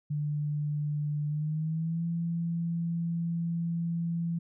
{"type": "tone with pitch glide", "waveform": "sine", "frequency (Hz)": [148.3, 168.4], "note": ["D3", "E3"], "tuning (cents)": [17, 37], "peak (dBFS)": -28, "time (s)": [0.1, 4.39], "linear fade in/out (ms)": 10, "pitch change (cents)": 220, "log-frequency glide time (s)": [1.27, 2.05], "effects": []}